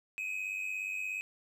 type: tone pair together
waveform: triangle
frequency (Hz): 2454 / 2551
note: D#7 / D#7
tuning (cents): -25 / +43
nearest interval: minor second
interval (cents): 68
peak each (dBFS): -39 / -34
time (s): 0.18-1.21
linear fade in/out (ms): 0
effects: none